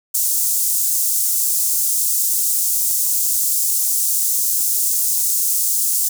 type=high-pass noise; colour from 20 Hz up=pink; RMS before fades=-18 dBFS; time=0.14-6.09 s; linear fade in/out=10 ms; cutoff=7000 Hz; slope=24 dB/octave; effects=none